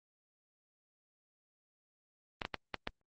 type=clicks; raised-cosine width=0.3 ms; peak=-18 dBFS; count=5; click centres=2.418 / 2.451 / 2.543 / 2.743 / 2.874 s; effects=Opus 24 kbps